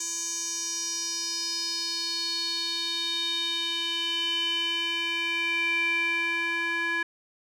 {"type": "tone with band-pass filter sweep", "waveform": "square", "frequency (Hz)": 336.2, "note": "E4", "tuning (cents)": 34, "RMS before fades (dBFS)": -29, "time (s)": [0, 7.03], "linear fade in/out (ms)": 5, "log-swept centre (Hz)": [6700, 1900], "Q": 6.1, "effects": []}